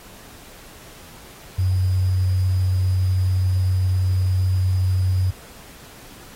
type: tone with sample-and-hold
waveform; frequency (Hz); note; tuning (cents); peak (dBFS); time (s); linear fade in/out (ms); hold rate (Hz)
sine; 92.9; F#2; +7; -16; 1.58-5.31; 10; 4900
effects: pink hiss -44 dBFS RMS until 6.35 s + AAC 48 kbps